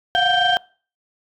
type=tone cluster; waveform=sine; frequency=706 / 732 / 1569 / 3146 Hz; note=F5 / F#5 / G6 / G7; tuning=+19 / -19 / +1 / +6 cents; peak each=-19 dBFS; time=0.15-0.57 s; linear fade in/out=0 ms; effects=noise-tail reverb RT60 0.4 s tail -24 dB re dry + tanh soft clip ceiling -9 dBFS